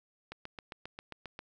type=click train; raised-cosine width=0.3 ms; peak=-26 dBFS; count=9; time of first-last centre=0.32-1.391 s; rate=7.47 Hz; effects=none